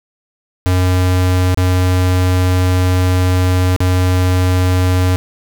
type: tone with dropouts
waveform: square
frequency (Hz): 91.4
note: F#2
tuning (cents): -21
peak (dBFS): -11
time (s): 0.66-5.16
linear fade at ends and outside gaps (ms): 0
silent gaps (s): 1.545-1.574 / 3.763-3.804
effects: none